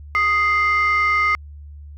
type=tone pair together; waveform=sine; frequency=1244.5 / 2093 Hz; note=D#6 / C7; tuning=0 / 0 cents; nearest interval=major sixth; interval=900 cents; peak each=-16 dBFS; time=0.15-1.35 s; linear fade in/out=0 ms; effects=tanh soft clip ceiling -11 dBFS + added 73 Hz sine -35 dBFS peak until 1.97 s